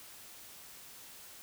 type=silence; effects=white hiss -52 dBFS RMS until 1.42 s